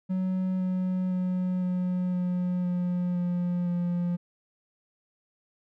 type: tone with pitch steps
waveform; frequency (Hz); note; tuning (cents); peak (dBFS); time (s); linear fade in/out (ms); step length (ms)
triangle; 186.1 / 184.49 / 182.9 / 181.33 / 179.76 / 178.21 / 176.67 / 175.15; F#3 / F#3 / F#3 / F#3 / F#3 / F3 / F3 / F3; +10 / -5 / -20 / -35 / -50 / +35 / +20 / +5; -23; 0.09-4.17; 20; 510
effects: none